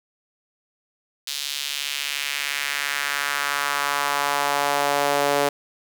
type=tone with high-pass filter sweep; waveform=sawtooth; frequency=142.9 Hz; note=D3; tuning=47 cents flat; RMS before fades=-24 dBFS; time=1.27-5.49 s; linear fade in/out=5 ms; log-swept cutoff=3900 to 510 Hz; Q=1.7; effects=8-bit